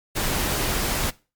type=noise; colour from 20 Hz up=pink; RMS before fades=-24 dBFS; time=0.15-1.11 s; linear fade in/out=20 ms; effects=noise-tail reverb RT60 0.3 s tail -20 dB re dry + MP3 96 kbps